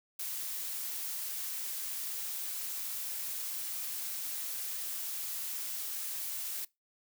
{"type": "noise", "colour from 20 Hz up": "blue", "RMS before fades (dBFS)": -38, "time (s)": [0.19, 6.65], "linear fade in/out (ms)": 5, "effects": ["noise-tail reverb RT60 0.2 s tail -22 dB re dry"]}